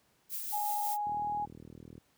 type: noise with tremolo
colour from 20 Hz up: violet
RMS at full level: -37 dBFS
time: 0.29-0.98 s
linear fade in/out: 50 ms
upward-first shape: sine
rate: 5.4 Hz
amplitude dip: 30%
type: tone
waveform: sine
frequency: 830.6 Hz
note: G#5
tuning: in tune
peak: -31 dBFS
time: 0.52-1.46 s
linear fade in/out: 20 ms
type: click train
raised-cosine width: 3 ms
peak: -35 dBFS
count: 37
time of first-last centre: 1.07-1.979 s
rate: 39.6 Hz
effects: pink hiss -70 dBFS RMS until 2.17 s + high-pass 80 Hz 12 dB/octave